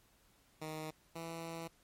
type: tone pair in turn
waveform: 10% pulse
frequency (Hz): 156.2 / 165.49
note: D#3 / E3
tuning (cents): +7 / +7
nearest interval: minor second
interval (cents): 100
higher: second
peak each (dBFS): -33 / -34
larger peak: first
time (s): 0.61-0.91 / 1.15-1.68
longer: second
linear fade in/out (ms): 10
effects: pink hiss -69 dBFS RMS until 1.83 s + MP3 64 kbps